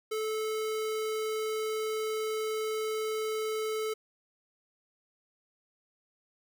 square tone, 435.2 Hz, A4, 19 cents flat, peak -31 dBFS, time 0.11-3.94 s, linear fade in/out 10 ms, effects 12-bit

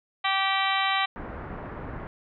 harmonic tone, 388 Hz, G4, 18 cents flat, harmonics 2 / 3 / 4 / 5 / 6 / 7 / 8 / 9 / 10, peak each -28 / -28 / -35 / -30 / -31 / -37 / -32 / -39 / -33 dBFS, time 0.24-1.06 s, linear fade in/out 10 ms
pink low-pass noise, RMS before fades -37 dBFS, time 1.16-2.07 s, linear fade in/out 0 ms, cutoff 1700 Hz, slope 24 dB/octave
effects none

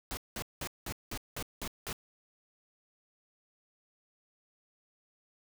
pink noise bursts, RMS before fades -38 dBFS, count 8, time 0.11-1.928 s, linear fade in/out 0 ms, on 61 ms, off 190 ms, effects none

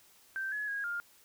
sine tone with pitch steps, 1563 / 1695 / 1641 / 1407 Hz, G6 / G#6 / G#6 / F6, -6 / +35 / -21 / +12 cents, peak -33 dBFS, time 0.36-1 s, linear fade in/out 0 ms, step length 160 ms, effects white hiss -62 dBFS RMS until 1.24 s

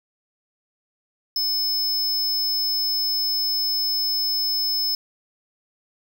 square tone, 5220 Hz, E8, 18 cents flat, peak -21 dBFS, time 1.36-4.95 s, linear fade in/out 2 ms, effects none

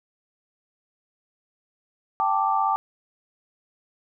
sine chord, G suspended second, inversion none, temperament equal, 784 / 880 / 1174.7 Hz, G5 / A5 / D6, 0 / 0 / 0 cents, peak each -24 dBFS, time 2.2-2.76 s, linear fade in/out 0 ms, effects none

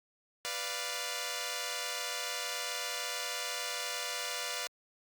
5% pulse chord, B diminished, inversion none, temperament equal, 493.9 / 587.3 / 698.5 Hz, B4 / D5 / F5, 0 / 0 / 0 cents, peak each -28 dBFS, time 0.45-4.67 s, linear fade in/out 0 ms, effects Opus 48 kbps

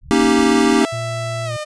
pink low-pass noise, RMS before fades -38 dBFS, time 0.01-0.83 s, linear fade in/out 50 ms, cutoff 160 Hz, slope 48 dB/octave
square chord, Eb dominant seventh, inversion second, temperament equal, 233.1 / 277.2 / 311.1 / 392 Hz, Bb3 / Db4 / Eb4 / G4, 0 / 0 / 0 / 0 cents, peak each -18 dBFS, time 0.11-0.85 s, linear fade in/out 0 ms
sawtooth tone with pitch glide, 662 to 607.1 Hz, E5 to D#5, +7 to -43 cents, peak -20 dBFS, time 0.8-1.65 s, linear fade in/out 20 ms, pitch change -150 cents, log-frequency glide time 1.45-1.52 s
triangle tone, 116.5 Hz, A#2, 1 cent flat, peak -22 dBFS, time 0.92-1.57 s, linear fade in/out 10 ms
effects resampled to 22050 Hz

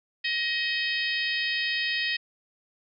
harmonic tone with a mistuned harmonic, 628 Hz, D#5, 16 cents sharp, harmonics 3 / 4 / 5 / 6 / 7 / 8, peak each -29 / -31 / -33 / -35 / -36 / -37 dBFS, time 0.24-2.17 s, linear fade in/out 10 ms, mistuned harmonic 4, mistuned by +23 cents, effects none

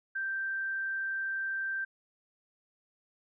sine tone, 1568 Hz, G6, in tune, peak -31 dBFS, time 0.15-1.85 s, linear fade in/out 10 ms, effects none

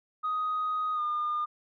sine tone with pitch glide, 1250 to 1212.3 Hz, D#6 to D#6, +8 to -45 cents, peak -26 dBFS, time 0.23-1.46 s, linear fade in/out 20 ms, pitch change -53 cents, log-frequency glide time 0.94-1.01 s, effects tanh soft clip ceiling -24 dBFS

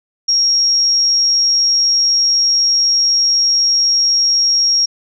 sine tone, 5588 Hz, F8, in tune, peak -10 dBFS, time 0.28-4.86 s, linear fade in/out 10 ms, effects none

